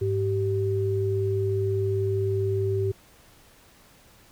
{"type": "tone pair together", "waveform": "sine", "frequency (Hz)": [102.6, 387.1], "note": ["G#2", "G4"], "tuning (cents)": [-21, -22], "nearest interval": "octave + major seventh", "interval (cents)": 2299, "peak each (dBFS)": -25, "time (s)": [0.01, 2.92], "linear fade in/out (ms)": 10, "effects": ["pink hiss -55 dBFS RMS until 4.31 s"]}